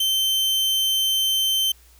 40% pulse tone, 3100 Hz, G7, 20 cents flat, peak -18 dBFS, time 0-1.72 s, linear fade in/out 5 ms, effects added 60 Hz sine -51 dBFS peak until 1.99 s + white hiss -55 dBFS RMS until 1.99 s

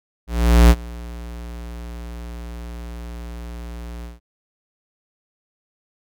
square tone with ADSR envelope, 58.8 Hz, A#1, 16 cents sharp, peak -7 dBFS, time 0.27-4.2 s, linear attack 430 ms, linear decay 49 ms, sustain -24 dB, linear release 160 ms, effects none

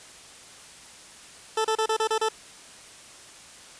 20% pulse tone bursts, 440 Hz, A4, in tune, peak -17 dBFS, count 7, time 1.57-2.288 s, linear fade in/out 5 ms, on 76 ms, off 31 ms, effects white hiss -47 dBFS RMS until 3.79 s + resampled to 22050 Hz

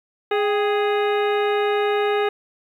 harmonic tone with a mistuned harmonic, 415.3 Hz, G#4, in tune, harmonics 1 / 2 / 3 / 4 / 5 / 6 / 7 / 9, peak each -19 / -25 / -29 / -31 / -33 / -35 / -36 / -38 dBFS, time 0.31-2.29 s, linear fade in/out 5 ms, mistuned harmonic 2, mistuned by -72 cents, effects 9-bit

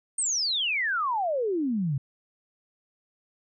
sine exponential sweep, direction down, 8870 to 128.7 Hz, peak -24 dBFS, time 0.18-1.98 s, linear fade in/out 5 ms, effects none

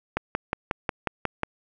click train, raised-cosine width 0.5 ms, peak -9 dBFS, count 8, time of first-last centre 0.17-1.434 s, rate 5.54 Hz, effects none

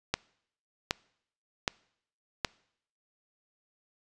click train, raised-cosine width 0.2 ms, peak -9 dBFS, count 4, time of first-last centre 0.14-2.448 s, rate 1.3 Hz, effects noise-tail reverb RT60 0.7 s tail -24 dB re dry + resampled to 22050 Hz

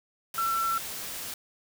sine tone in noise, 1344 Hz, E6, 33 cents sharp, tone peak -25 dBFS, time 0.38-0.78 s, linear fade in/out 2 ms, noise white, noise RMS -37 dBFS, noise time 0.34-1.34 s, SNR +9 dB, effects none

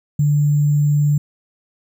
sine tone with sample-and-hold, 146.83 Hz, D3, in tune, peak -12 dBFS, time 0.19-1.18 s, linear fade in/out 5 ms, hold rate 7350 Hz, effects none

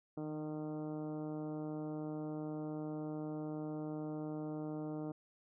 harmonic tone with a mistuned harmonic, 153 Hz, D#3, 29 cents flat, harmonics 1 / 2 / 3 / 4 / 5 / 6 / 7 / 8 / 9, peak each -45 / -41 / -48 / -50 / -54 / -60 / -63 / -62 / -66 dBFS, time 0.17-5.12 s, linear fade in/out 5 ms, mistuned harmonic 1, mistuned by +30 cents, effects none

